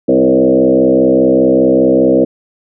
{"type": "tone with frequency modulation", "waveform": "sine", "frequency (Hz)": 400, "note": "G4", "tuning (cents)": 35, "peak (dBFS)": -6, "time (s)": [0.08, 2.25], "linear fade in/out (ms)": 10, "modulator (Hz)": 65, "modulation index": 2.7, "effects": []}